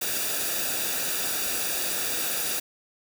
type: noise with comb filter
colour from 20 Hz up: white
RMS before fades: -28 dBFS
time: 0.01-2.6 s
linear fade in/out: 10 ms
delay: 0.95 ms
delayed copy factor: -0.6
effects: none